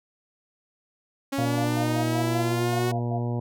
sawtooth linear sweep, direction up, 273.8 to 370 Hz, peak -22 dBFS, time 1.32-2.92 s, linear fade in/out 10 ms
harmonic tone, 119.8 Hz, A#2, 48 cents sharp, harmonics 1 / 2 / 3 / 4 / 5 / 6 / 7 / 8, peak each -26 / -32 / -36 / -38 / -40 / -42 / -43 / -44 dBFS, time 1.38-3.4 s, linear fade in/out 5 ms
sine tone bursts, 698.5 Hz, F5, in tune, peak -29 dBFS, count 10, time 1.38-3.19 s, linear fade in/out 10 ms, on 82 ms, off 110 ms
effects none

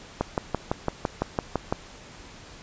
click train, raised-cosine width 1 ms, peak -9 dBFS, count 10, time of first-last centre 0.21-1.725 s, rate 5.94 Hz, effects pink hiss -46 dBFS RMS until 2.62 s + resampled to 16000 Hz

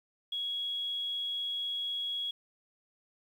sine tone, 3328 Hz, G#7, 3 cents sharp, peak -32 dBFS, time 0.32-2.31 s, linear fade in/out 5 ms, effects 10-bit

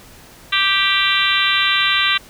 harmonic tone, 392 Hz, G4, in tune, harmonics 3 / 4 / 5 / 6 / 7 / 8 / 9 / 10, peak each -22 / -22 / -22 / -22 / -22 / -22 / -22 / -22 dBFS, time 0.52-2.18 s, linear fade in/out 10 ms, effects pink hiss -43 dBFS RMS until 2.29 s

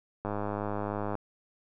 click train, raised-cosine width 1 ms, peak -19 dBFS, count 94, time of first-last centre 0.25-1.153 s, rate 103 Hz, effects none

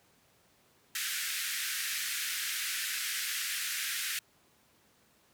pink band-pass noise, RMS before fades -35 dBFS, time 0.95-4.19 s, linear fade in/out 2 ms, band 1500 to 16000 Hz, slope 48 dB/octave, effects pink hiss -66 dBFS RMS until 5.33 s + high-pass 100 Hz 12 dB/octave

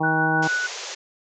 harmonic tone, 158.5 Hz, D#3, 32 cents sharp, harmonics 1 / 2 / 3 / 4 / 5 / 6 / 7, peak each -26 / -26 / -31 / -34 / -24 / -30 / -35 dBFS, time 0-0.48 s, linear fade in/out 10 ms
sine tone with tremolo, 1480 Hz, F#6, in tune, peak -20 dBFS, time 0.03-0.67 s, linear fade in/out 10 ms, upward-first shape sine, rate 6.4 Hz, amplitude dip 30%
white band-pass noise, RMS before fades -34 dBFS, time 0.42-0.95 s, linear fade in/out 10 ms, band 360 to 7100 Hz, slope 96 dB/octave
effects none

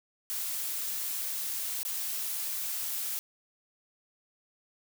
blue noise with dropouts, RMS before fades -34 dBFS, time 0.3-3.19 s, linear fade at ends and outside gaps 0 ms, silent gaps 1.831-1.851 s, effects none

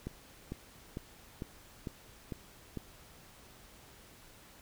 click train, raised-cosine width 3 ms, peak -25 dBFS, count 7, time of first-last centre 0.07-2.773 s, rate 2.22 Hz, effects pink hiss -57 dBFS RMS until 4.61 s

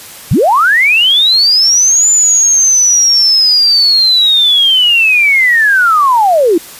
sine linear two-way sweep, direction up then down, 76.7 to 7100 to 309.9 Hz, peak -5 dBFS, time 0.31-6.58 s, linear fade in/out 5 ms, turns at 2.09 s, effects white hiss -31 dBFS RMS until 6.79 s + resampled to 32000 Hz

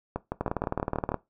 two click trains, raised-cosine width 1 ms, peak -13 / -15 dBFS, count 15 / 7, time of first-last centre 0.41-1.143 / 0.16-1.118 s, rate 19.1 / 6.26 Hz, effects noise-tail reverb RT60 0.2 s tail -18 dB re dry

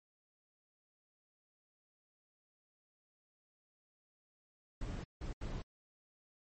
brown noise bursts at uneven times, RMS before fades -41 dBFS, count 3, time 4.81-5.04 / 5.21-5.33 / 5.41-5.62 s, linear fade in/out 5 ms, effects MP3 32 kbps

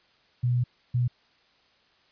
sine tone bursts at uneven times, 122.7 Hz, B2, 11 cents flat, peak -21 dBFS, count 2, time 0.43-0.64 / 0.94-1.08 s, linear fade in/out 10 ms, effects white hiss -63 dBFS RMS until 2.11 s + resampled to 11025 Hz

